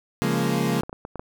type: chord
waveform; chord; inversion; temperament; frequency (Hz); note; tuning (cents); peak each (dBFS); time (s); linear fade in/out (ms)
30% pulse; Bb minor seventh; first; equal; 138.59 / 174.61 / 207.7 / 233.1; Db3 / F3 / Ab3 / Bb3; 0 / 0 / 0 / 0; -24 / -24 / -25 / -24; 0.22-0.81; 0
type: clicks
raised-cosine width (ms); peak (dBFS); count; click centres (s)
1; -20; 6; 0.834 / 0.895 / 0.929 / 1.051 / 1.157 / 1.195
effects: none